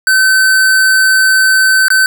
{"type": "tone with dropouts", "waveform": "square", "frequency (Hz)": 1532, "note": "G6", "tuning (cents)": -40, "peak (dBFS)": -7, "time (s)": [0.07, 2.06], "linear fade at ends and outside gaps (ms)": 1, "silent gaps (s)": [1.883, 1.903], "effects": []}